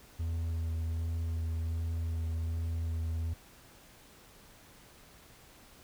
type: tone with vibrato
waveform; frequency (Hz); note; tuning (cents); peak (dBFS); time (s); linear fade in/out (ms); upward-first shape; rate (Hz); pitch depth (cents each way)
triangle; 82.2; E2; -4; -29; 0.19-3.34; 10; sine; 1.3; 14
effects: pink hiss -57 dBFS RMS until 5.83 s